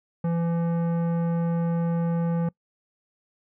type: tone with tanh clipping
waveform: sine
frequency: 168.6 Hz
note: E3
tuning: 39 cents sharp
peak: -24 dBFS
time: 0.24-2.49 s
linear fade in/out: 5 ms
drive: 14 dB
effects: noise-tail reverb RT60 0.1 s tail -24 dB re dry